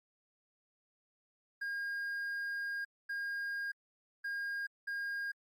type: tone bursts at uneven times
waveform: triangle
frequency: 1620 Hz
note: G#6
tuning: 43 cents flat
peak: -34 dBFS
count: 4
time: 1.61-2.85 / 3.09-3.72 / 4.24-4.67 / 4.87-5.32 s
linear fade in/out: 10 ms
effects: Opus 48 kbps